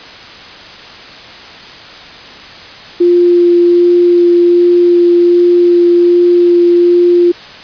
sine tone with vibrato, 349.2 Hz, F4, in tune, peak -4 dBFS, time 3-7.32 s, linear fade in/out 10 ms, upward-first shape sine, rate 1.3 Hz, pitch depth 8 cents each way, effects white hiss -31 dBFS RMS until 7.63 s + resampled to 11025 Hz

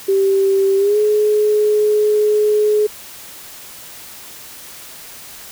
sine tone with pitch glide, 389.6 to 422.4 Hz, G4 to G#4, -11 to +29 cents, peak -11 dBFS, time 0.08-2.87 s, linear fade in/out 10 ms, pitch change +140 cents, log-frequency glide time 0.77-0.98 s, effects white hiss -36 dBFS RMS until 5.51 s

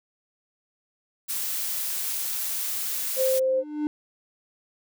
blue noise, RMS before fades -29 dBFS, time 1.28-3.4 s, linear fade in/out 20 ms
sine tone, 523 Hz, C5, 1 cent flat, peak -20 dBFS, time 3.16-3.64 s, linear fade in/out 50 ms
triangle tone with exponential growth, 300 Hz, D4, 37 cents sharp, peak -19 dBFS, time 3.36-3.87 s, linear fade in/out 0 ms, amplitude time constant 110 ms
effects none

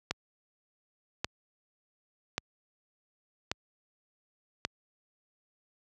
click train, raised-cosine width 0.2 ms, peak -12 dBFS, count 5, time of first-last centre 0.11-4.65 s, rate 0.881 Hz, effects high-pass 60 Hz 12 dB/octave

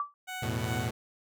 sine tone with exponential decay, 1159 Hz, D6, 23 cents flat, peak -25 dBFS, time 0-0.14 s, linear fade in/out 1 ms, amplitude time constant 29 ms
15% pulse tone with tremolo, 743 Hz, F#5, 7 cents sharp, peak -29 dBFS, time 0.27-0.9 s, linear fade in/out 20 ms, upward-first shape sine, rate 2.6 Hz, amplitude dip 65%
sawtooth chord, E suspended fourth, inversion none, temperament equal with one note detuned, 83.7 / 110 / 123.47 Hz, E2 / A2 / B2, +27 / 0 / 0 cents, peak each -34 / -29 / -30 dBFS, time 0.42-0.91 s, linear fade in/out 10 ms
effects none

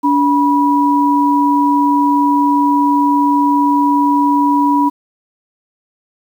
sine tone pair together, 287.4 / 975 Hz, D4 / B5, -37 / -23 cents, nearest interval octave + major sixth, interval 2114 cents, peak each -12 dBFS, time 0.03-4.9 s, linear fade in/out 20 ms, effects 7-bit

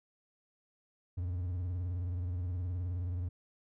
triangle tone with vibrato, 89 Hz, F2, 33 cents sharp, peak -31 dBFS, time 1.17-3.29 s, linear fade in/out 10 ms, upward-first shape triangle, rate 19 Hz, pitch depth 110 cents each way, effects none

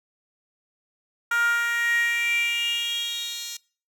10% pulse tone with high-pass filter sweep, 470 Hz, A#4, 14 cents sharp, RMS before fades -25 dBFS, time 1.31-3.57 s, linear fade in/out 5 ms, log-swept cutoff 1300 to 4600 Hz, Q 7.2, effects noise-tail reverb RT60 0.4 s tail -24 dB re dry

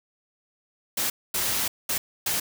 white noise bursts at uneven times, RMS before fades -26 dBFS, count 4, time 0.97-1.1 / 1.34-1.68 / 1.89-1.98 / 2.26-2.4 s, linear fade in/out 5 ms, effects none

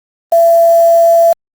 sine tone with quantisation, 672 Hz, E5, 33 cents sharp, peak -4 dBFS, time 0.32-1.33 s, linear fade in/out 5 ms, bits 4, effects Opus 32 kbps

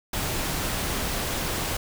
pink noise, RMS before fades -28 dBFS, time 0.13-1.77 s, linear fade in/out 5 ms, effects none

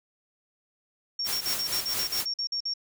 sine tone bursts, 5520 Hz, F8, 21 cents flat, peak -27 dBFS, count 12, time 1.19-2.738 s, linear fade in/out 5 ms, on 85 ms, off 48 ms
white noise with tremolo, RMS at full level -29 dBFS, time 1.24-2.26 s, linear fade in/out 50 ms, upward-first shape triangle, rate 4.4 Hz, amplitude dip 75%
effects none

